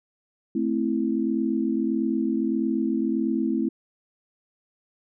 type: chord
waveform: sine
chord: A minor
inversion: none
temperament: equal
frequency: 220 / 261.6 / 329.6 Hz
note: A3 / C4 / E4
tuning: 0 / 0 / 0 cents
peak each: -26 dBFS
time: 0.55-3.69 s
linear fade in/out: 5 ms
effects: none